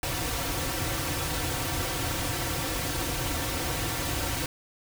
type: noise with comb filter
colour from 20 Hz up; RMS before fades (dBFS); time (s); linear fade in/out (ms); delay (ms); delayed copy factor
pink; -30; 0.03-4.46; 2; 4.8; -0.85
effects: none